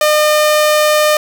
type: tone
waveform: sawtooth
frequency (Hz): 606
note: D#5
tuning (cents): -46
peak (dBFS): -5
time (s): 0.01-1.17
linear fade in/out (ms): 2
effects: none